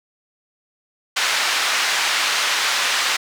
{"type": "band-pass noise", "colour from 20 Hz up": "pink", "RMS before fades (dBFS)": -20, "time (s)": [1.16, 3.17], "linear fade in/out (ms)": 10, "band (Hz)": [1300, 5600], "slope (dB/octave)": 12, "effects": []}